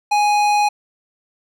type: tone with tanh clipping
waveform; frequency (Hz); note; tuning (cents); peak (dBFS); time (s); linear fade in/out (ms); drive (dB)
sine; 830.6; G#5; 0; -15; 0.11-0.69; 10; 17
effects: none